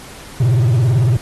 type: tone with vibrato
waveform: triangle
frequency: 120.8 Hz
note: B2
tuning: 38 cents flat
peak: -8 dBFS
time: 0.4-1.17 s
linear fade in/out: 5 ms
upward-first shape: sine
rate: 18 Hz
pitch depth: 210 cents each way
effects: pink hiss -37 dBFS RMS until 1.21 s + AAC 32 kbps